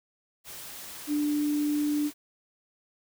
sine tone in noise, 295.4 Hz, D4, 10 cents sharp, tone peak -24 dBFS, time 1.07-2.11 s, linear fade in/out 50 ms, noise white, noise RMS -42 dBFS, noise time 0.44-2.14 s, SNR +15 dB, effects none

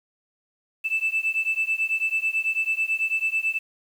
sine beating tone pair, 2635 / 2644.1 Hz, E7 / E7, -1 / +5 cents, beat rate 9.1 Hz, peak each -24 dBFS, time 0.84-3.59 s, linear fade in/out 20 ms, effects tanh soft clip ceiling -16 dBFS + 8-bit

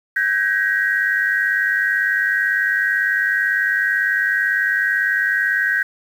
sine tone cluster, 1534 / 1634 / 1896 Hz, G6 / G#6 / A#6, -38 / -29 / +29 cents, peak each -20 dBFS, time 0.16-5.83 s, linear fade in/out 5 ms, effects 7-bit

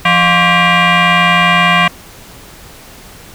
sine tone with frequency modulation, 614 Hz, D#5, 23 cents flat, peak -5 dBFS, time 0.05-1.88 s, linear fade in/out 5 ms, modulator 441 Hz, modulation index 5.2, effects tanh soft clip ceiling -4 dBFS + pink hiss -36 dBFS RMS until 3.34 s

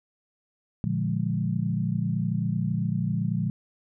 sine chord, Bb dominant seventh, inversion none, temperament equal, 116.54 / 146.83 / 174.61 / 207.7 Hz, Bb2 / D3 / F3 / Ab3, 0 / 0 / 0 / 0 cents, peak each -29 / -30 / -28 / -31 dBFS, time 0.84-3.5 s, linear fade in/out 0 ms, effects none

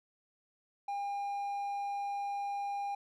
triangle tone, 805 Hz, G5, 46 cents sharp, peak -32 dBFS, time 0.88-2.95 s, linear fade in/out 5 ms, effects none

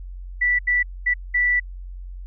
sine tone bursts at uneven times, 1966 Hz, B6, 8 cents flat, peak -16 dBFS, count 4, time 0.41-0.59 / 0.67-0.83 / 1.06-1.14 / 1.34-1.6 s, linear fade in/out 10 ms, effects added 45 Hz sine -32 dBFS peak until 2.26 s

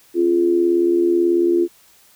sine tone with amplitude modulation, 345.8 Hz, F4, 17 cents flat, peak -10 dBFS, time 0.14-1.68 s, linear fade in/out 50 ms, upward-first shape sine, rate 78.3 Hz, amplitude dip 65%, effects white hiss -52 dBFS RMS until 2.15 s

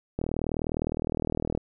click train, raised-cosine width 2 ms, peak -15 dBFS, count 56, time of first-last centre 0.19-1.575 s, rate 39.7 Hz, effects none

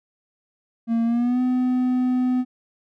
triangle tone with pitch glide, 230 to 252.3 Hz, A#3 to B3, -23 to +37 cents, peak -16 dBFS, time 0.87-2.45 s, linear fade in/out 50 ms, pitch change +160 cents, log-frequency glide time 1.04-1.41 s, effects none

